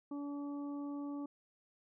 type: harmonic tone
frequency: 286.4 Hz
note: D4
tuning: 43 cents flat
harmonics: 1 / 2 / 3 / 4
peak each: -39 / -53 / -55 / -55 dBFS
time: 0.11-1.26 s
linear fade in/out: 5 ms
effects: none